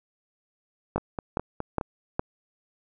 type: two click trains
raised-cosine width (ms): 1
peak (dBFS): -10 / -16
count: 4 / 5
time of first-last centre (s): 0.96-2.195 / 0.98-1.812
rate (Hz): 2.43 / 4.81
effects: none

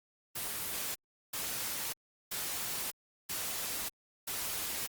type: noise bursts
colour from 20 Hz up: white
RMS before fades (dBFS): -37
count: 5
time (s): 0.35-4.87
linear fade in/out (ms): 10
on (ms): 600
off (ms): 380
effects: Opus 24 kbps

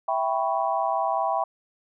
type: chord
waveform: sine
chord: C# half-diminished seventh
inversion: first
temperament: equal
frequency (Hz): 659.3 / 784 / 987.8 / 1108.7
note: E5 / G5 / B5 / C#6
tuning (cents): 0 / 0 / 0 / 0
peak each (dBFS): -27 / -26 / -28 / -31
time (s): 0.08-1.44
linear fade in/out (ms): 5
effects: none

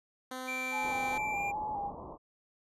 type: tone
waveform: 10% pulse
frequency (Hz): 256.9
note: C4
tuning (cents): -32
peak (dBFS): -30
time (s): 0.31-1.18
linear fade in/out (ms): 5
type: tone with pitch glide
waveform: triangle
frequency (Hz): 2349 to 2386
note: D7 to D7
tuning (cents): 0 to +27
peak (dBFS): -33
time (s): 0.47-1.52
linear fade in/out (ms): 20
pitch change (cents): +27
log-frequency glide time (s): 1.32-1.39
type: tone with vibrato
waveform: sine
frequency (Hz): 830.6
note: G#5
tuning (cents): 0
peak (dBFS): -33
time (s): 0.71-1.92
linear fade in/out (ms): 50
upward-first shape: square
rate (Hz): 2.4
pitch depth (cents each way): 44
type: low-pass noise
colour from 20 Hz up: white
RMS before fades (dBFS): -45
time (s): 0.81-2.18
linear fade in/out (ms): 50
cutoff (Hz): 1100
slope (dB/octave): 96
effects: resampled to 32000 Hz

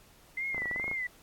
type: tone with vibrato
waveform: sine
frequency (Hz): 2048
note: C7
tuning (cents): -38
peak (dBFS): -31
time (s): 0.37-1.07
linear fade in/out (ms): 5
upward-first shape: sine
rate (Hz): 2.4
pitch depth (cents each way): 93
type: clicks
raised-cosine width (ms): 1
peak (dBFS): -26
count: 10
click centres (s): 0.546 / 0.58 / 0.62 / 0.657 / 0.713 / 0.761 / 0.798 / 0.842 / 0.88 / 0.914
effects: pink hiss -59 dBFS RMS until 1.22 s + AAC 64 kbps

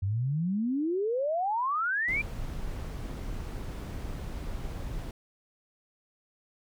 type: exponential sweep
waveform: sine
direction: up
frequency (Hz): 92 to 2420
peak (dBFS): -26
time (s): 0.02-2.22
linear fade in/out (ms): 10
type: noise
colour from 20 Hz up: brown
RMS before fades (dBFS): -36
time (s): 2.08-5.11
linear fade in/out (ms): 2
effects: none

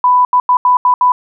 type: tone bursts at uneven times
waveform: sine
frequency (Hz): 994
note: B5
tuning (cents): +11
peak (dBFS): -6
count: 6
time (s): 0.04-0.25 / 0.33-0.4 / 0.49-0.57 / 0.65-0.77 / 0.85-0.94 / 1.01-1.12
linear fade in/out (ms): 2
effects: none

